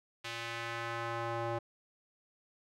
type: tone with band-pass filter sweep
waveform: square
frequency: 116.54 Hz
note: A#2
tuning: in tune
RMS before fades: -38 dBFS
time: 0.24-1.59 s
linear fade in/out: 10 ms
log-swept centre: 3000 to 700 Hz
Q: 1.1
effects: none